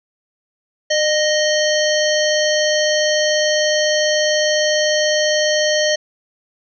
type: harmonic tone with a mistuned harmonic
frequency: 621 Hz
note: D#5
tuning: 3 cents flat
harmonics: 1 / 3 / 5 / 7 / 9 / 10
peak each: -16 / -21 / -23 / -24 / -26 / -26 dBFS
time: 0.9-5.96 s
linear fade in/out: 10 ms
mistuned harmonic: 1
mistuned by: -36 cents
effects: none